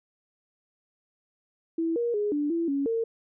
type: tone with pitch steps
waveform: sine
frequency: 329.1 / 473 / 415.1 / 293.1 / 335.2 / 279 / 455.9 Hz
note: E4 / A#4 / G#4 / D4 / E4 / C#4 / A#4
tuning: -3 / +25 / -1 / -3 / +29 / +11 / -39 cents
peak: -24 dBFS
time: 1.78-3.04 s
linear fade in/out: 5 ms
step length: 180 ms
effects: none